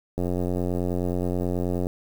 click train, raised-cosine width 2 ms, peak -14 dBFS, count 152, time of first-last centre 0.18-1.869 s, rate 89.4 Hz, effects 7-bit

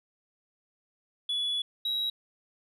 sine tone pair in turn, 3411 / 3858 Hz, G#7 / B7, +46 / -41 cents, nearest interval major second, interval 213 cents, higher second, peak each -25 dBFS, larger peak neither, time 1.29-1.62 / 1.85-2.1 s, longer first, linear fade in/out 5 ms, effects tanh soft clip ceiling -26 dBFS

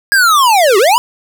square linear two-way sweep, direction down then up, 1661.2 to 364.3 to 1017 Hz, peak -7 dBFS, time 0.12-0.98 s, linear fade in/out 0 ms, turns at 0.78 s, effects none

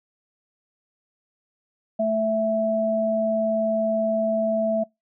sine tone pair together, 220 / 659.3 Hz, A3 / E5, 0 / 0 cents, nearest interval octave + perfect fifth, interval 1900 cents, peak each -26 / -20 dBFS, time 1.99-4.84 s, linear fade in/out 10 ms, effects noise-tail reverb RT60 0.2 s tail -26 dB re dry

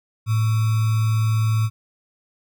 sine tone with sample-and-hold, 110 Hz, A2, in tune, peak -16 dBFS, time 0.26-1.7 s, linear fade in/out 50 ms, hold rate 1225 Hz, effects none

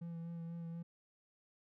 triangle tone with vibrato, 167.9 Hz, E3, 32 cents sharp, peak -40 dBFS, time 0.01-0.83 s, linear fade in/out 10 ms, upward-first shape sine, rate 4.1 Hz, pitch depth 19 cents each way, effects none

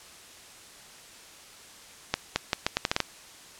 accelerating click train, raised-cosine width 0.2 ms, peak -6 dBFS, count 9, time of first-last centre 2.14-3.003 s, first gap 220 ms, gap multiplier 0.78, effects white hiss -49 dBFS RMS until 3.59 s + low-pass 9000 Hz 12 dB/octave

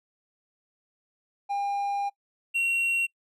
triangle tone pair in turn, 804 / 2739 Hz, G5 / F7, +44 / -34 cents, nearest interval octave + major sixth, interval 2122 cents, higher second, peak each -24 / -21 dBFS, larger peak second, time 1.49-2.1 / 2.54-3.07 s, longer first, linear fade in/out 20 ms, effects noise-tail reverb RT60 0.1 s tail -25 dB re dry + resampled to 32000 Hz

